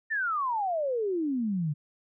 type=exponential sweep; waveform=sine; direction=down; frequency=1831 to 141.6 Hz; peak=-26 dBFS; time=0.1-1.74 s; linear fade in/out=20 ms; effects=none